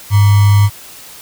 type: tone with sample-and-hold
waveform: sine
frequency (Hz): 101.8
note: G#2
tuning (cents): -34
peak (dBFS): -5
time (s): 0.1-0.7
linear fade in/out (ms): 50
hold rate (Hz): 1050
effects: white hiss -35 dBFS RMS until 1.21 s